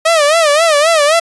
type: tone with vibrato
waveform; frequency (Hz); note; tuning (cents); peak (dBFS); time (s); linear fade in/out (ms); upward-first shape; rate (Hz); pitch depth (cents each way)
sawtooth; 622.3; D#5; 0; -4; 0.05-1.2; 10; sine; 3.8; 140
effects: resampled to 24000 Hz